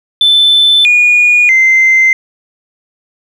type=tone with pitch steps; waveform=sine; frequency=3523 / 2446 / 2077 Hz; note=A7 / D#7 / C7; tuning=+1 / -30 / -13 cents; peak=-3 dBFS; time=0.21-2.13 s; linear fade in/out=2 ms; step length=640 ms; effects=tanh soft clip ceiling -1 dBFS + 7-bit